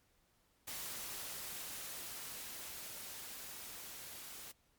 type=noise with level ramp; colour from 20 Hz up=white; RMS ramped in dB=-44 to -50 dBFS; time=0.67-4.52 s; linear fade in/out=10 ms; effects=pink hiss -74 dBFS RMS until 4.78 s + MP3 96 kbps